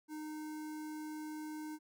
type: tone with notch filter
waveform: square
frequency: 307.4 Hz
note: D#4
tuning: 21 cents flat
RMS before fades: -44 dBFS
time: 0.08-1.79 s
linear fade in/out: 50 ms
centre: 3100 Hz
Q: 0.97
effects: none